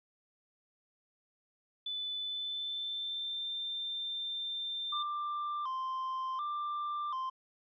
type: tone with pitch glide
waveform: sine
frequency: 3496 to 3580 Hz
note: A7 to A7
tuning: -12 to +29 cents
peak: -35 dBFS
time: 1.86-5.03 s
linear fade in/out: 5 ms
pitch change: +41 cents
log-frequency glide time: 2.16-3.47 s
type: tone with vibrato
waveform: triangle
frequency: 1112 Hz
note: C#6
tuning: 5 cents sharp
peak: -32 dBFS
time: 4.92-7.3 s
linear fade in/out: 10 ms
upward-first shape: square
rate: 0.68 Hz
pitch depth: 110 cents each way
effects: resampled to 11025 Hz